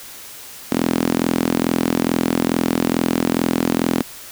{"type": "tone with high-pass filter", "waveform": "sawtooth", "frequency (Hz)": 42.32, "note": "E1", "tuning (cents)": 46, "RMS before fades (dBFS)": -19, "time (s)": [0.71, 4.03], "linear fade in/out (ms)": 10, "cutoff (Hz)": 250, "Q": 2.9, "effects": ["white hiss -37 dBFS RMS until 4.31 s"]}